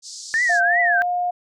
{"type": "band-pass noise", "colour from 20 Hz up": "pink", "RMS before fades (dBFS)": -36, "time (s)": [0.02, 0.61], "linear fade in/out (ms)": 50, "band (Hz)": [4400, 7900], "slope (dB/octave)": 48}
{"type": "tone with vibrato", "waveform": "sine", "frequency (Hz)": 1753, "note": "A6", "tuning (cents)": -7, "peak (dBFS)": -16, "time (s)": [0.34, 1.02], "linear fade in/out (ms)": 0, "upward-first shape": "triangle", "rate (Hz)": 2.7, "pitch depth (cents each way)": 240}
{"type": "tone with pitch glide", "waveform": "sine", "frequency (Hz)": [698.5, 712.8], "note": ["F5", "F5"], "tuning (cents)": [0, 35], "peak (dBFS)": -19, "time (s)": [0.49, 1.31], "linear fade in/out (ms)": 10, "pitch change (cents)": 35, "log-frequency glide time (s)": [0.89, 1.08]}
{"effects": []}